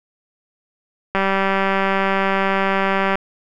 click train, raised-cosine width 0.5 ms, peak -4 dBFS, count 390, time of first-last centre 1.15-3.155 s, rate 194 Hz, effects none

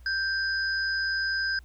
sine tone pair together, 1570 / 4991 Hz, G6 / D#8, +2 / +5 cents, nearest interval octave + minor sixth, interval 2003 cents, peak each -26 / -32 dBFS, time 0.06-1.59 s, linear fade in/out 2 ms, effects added 60 Hz sine -47 dBFS peak until 1.64 s + pink hiss -64 dBFS RMS until 1.64 s

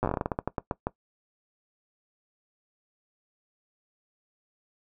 slowing click train, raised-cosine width 1 ms, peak -13 dBFS, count 17, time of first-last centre 0.03-0.869 s, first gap 8 ms, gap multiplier 1.22, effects noise-tail reverb RT60 0.1 s tail -19 dB re dry

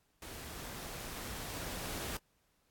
pink noise with level ramp, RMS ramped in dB -47 to -40 dBFS, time 0.22-2.17 s, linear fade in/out 2 ms, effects pink hiss -75 dBFS RMS until 2.7 s + AAC 64 kbps

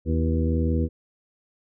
harmonic tone with a mistuned harmonic, 81 Hz, E2, 30 cents flat, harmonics 1 / 2 / 3 / 4 / 5 / 6, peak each -22 / -29 / -27 / -31 / -35 / -32 dBFS, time 0.05-0.89 s, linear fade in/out 50 ms, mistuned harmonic 5, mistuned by -66 cents, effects none

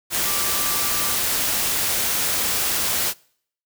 sine tone in noise, 1174.7 Hz, D6, in tune, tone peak -32 dBFS, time 0.23-1.18 s, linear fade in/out 50 ms, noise white, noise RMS -22 dBFS, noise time 0.1-3.14 s, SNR -13 dB, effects noise-tail reverb RT60 0.6 s tail -25 dB re dry

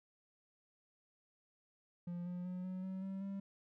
triangle tone with pitch steps, 174.61 / 178.07 / 181.6 / 185.21 / 188.88 / 192.63 / 196.45 Hz, F3 / F3 / F#3 / F#3 / F#3 / G3 / G3, 0 / +34 / -32 / +2 / +36 / -30 / +4 cents, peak -38 dBFS, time 2.07-3.4 s, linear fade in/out 5 ms, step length 190 ms, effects none

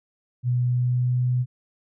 sine tone with pitch glide, 123.47 to 124.98 Hz, B2 to B2, 0 to +21 cents, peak -19 dBFS, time 0.43-1.46 s, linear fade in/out 50 ms, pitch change +21 cents, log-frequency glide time 0.65-1.26 s, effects none

